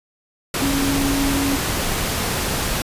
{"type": "tone in noise", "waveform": "sine", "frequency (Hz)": 277.2, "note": "C#4", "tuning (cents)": 0, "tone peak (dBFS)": -19, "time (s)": [0.62, 1.56], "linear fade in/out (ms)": 2, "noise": "pink", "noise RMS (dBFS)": -22, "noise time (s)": [0.54, 2.82], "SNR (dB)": 0, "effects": ["resampled to 32000 Hz"]}